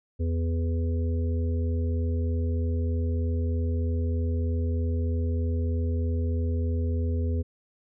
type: harmonic tone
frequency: 83.2 Hz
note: E2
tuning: 17 cents sharp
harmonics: 1 / 3 / 5 / 6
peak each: -24 / -34 / -38 / -40 dBFS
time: 0.19-7.43 s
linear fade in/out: 20 ms
effects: none